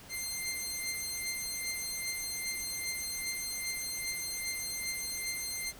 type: beating tone pair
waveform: 10% pulse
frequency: 2093 / 2095.5 Hz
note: C7 / C7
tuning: 0 / +2 cents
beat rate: 2.5 Hz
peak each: -27 / -31 dBFS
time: 0.09-5.73 s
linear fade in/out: 50 ms
effects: pink hiss -52 dBFS RMS until 5.79 s